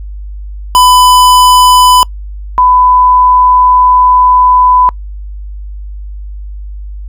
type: tone pair in turn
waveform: square / sine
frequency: 1000 / 1000 Hz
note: B5 / B5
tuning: +21 / +21 cents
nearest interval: unison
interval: 0 cents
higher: neither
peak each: -3 dBFS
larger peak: neither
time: 0.75-2.03 / 2.58-4.89 s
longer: second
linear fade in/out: 0 ms
effects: noise-tail reverb RT60 0.1 s tail -25 dB re dry + added 50 Hz sine -20 dBFS peak until 7.08 s